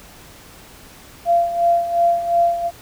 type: tone with tremolo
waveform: sine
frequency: 687 Hz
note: F5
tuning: 29 cents flat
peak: -11 dBFS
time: 1.25-2.71 s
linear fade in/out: 50 ms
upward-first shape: sine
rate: 2.8 Hz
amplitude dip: 70%
effects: pink hiss -43 dBFS RMS until 2.81 s